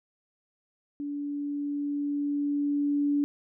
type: tone with level ramp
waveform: sine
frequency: 288.1 Hz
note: D4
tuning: 33 cents flat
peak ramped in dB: -31 to -22 dBFS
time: 1-3.24 s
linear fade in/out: 0 ms
effects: none